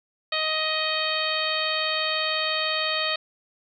harmonic tone, 626 Hz, D#5, 10 cents sharp, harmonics 1 / 2 / 3 / 4 / 5 / 6 / 7, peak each -31 / -31 / -31 / -31 / -31 / -31 / -31 dBFS, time 0.32-3.16 s, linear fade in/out 5 ms, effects none

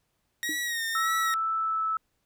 sawtooth tone with vibrato, 1877 Hz, A#6, 11 cents sharp, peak -25 dBFS, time 0.43-1.34 s, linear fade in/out 0 ms, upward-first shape sine, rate 1.7 Hz, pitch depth 54 cents each way
sine tone with exponential decay, 307.8 Hz, D#4, 19 cents flat, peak -30 dBFS, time 0.49-0.62 s, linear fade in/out 2 ms, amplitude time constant 28 ms
sine tone with pitch glide, 1318.5 to 1307.9 Hz, E6 to E6, 0 to -14 cents, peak -25 dBFS, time 0.95-1.97 s, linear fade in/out 2 ms, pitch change -14 cents, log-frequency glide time 1.55-1.84 s
effects pink hiss -75 dBFS RMS until 2.25 s

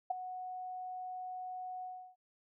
sine tone with ADSR envelope, 737 Hz, F#5, 7 cents flat, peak -27 dBFS, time 0.1-2.16 s, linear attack 8 ms, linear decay 12 ms, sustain -13 dB, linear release 330 ms, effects none

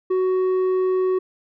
square tone with low-pass filter, 372.2 Hz, F#4, 10 cents sharp, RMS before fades -20 dBFS, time 0.1-1.19 s, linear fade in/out 10 ms, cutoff 770 Hz, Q 0.97, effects none

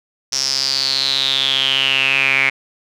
sawtooth tone with band-pass filter sweep, 134.9 Hz, C#3, 47 cents flat, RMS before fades -17 dBFS, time 0.32-2.5 s, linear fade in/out 10 ms, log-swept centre 5600 to 2200 Hz, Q 9.5, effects none

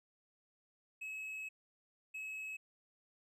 triangle tone bursts at uneven times, 2573 Hz, E7, 43 cents flat, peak -40 dBFS, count 2, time 1.01-1.49 / 2.14-2.57 s, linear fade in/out 10 ms, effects none

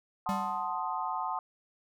sine chord, F# diminished seventh, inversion none, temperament equal, 740 / 880 / 1046.5 / 1244.5 Hz, F#5 / A5 / C6 / Eb6, 0 / 0 / 0 / 0 cents, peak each -37 / -35 / -36 / -38 dBFS, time 0.26-1.39 s, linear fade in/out 2 ms
square tone with exponential decay, 196 Hz, G3, in tune, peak -30 dBFS, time 0.29-0.8 s, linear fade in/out 0 ms, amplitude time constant 110 ms
effects none

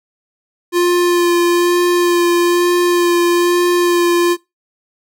square tone with vibrato, 349.6 Hz, F4, 2 cents sharp, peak -11 dBFS, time 0.72-4.37 s, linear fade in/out 50 ms, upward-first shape sine, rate 1.1 Hz, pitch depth 14 cents each way, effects noise-tail reverb RT60 0.2 s tail -20 dB re dry

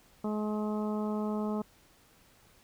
harmonic tone, 212 Hz, G#3, 36 cents sharp, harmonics 1 / 2 / 3 / 4 / 5 / 6, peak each -31 / -37 / -41 / -43 / -45 / -47 dBFS, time 0.24-1.62 s, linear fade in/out 5 ms, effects pink hiss -62 dBFS RMS until 2.63 s

